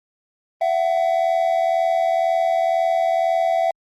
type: tone pair together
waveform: triangle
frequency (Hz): 670 / 752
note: E5 / F#5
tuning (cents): +28 / +28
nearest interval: major second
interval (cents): 200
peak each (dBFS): -16 / -19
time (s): 0.61-3.71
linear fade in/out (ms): 5
effects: Opus 32 kbps